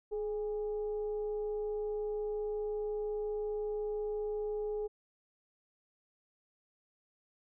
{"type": "tone with frequency modulation", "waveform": "sine", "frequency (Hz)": 422.2, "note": "G#4", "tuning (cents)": 29, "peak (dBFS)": -33, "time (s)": [0.11, 4.88], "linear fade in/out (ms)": 20, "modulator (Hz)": 395, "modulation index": 0.3, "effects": []}